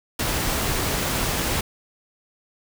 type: noise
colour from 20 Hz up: pink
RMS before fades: -24 dBFS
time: 0.19-1.61 s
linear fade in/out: 5 ms
effects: none